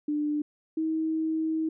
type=tone pair in turn; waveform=sine; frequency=297.5 / 318.4 Hz; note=D4 / D#4; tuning=+22 / +40 cents; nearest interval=minor second; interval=118 cents; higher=second; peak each=-25 dBFS; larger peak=neither; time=0.08-0.42 / 0.77-1.69 s; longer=second; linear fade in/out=5 ms; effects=none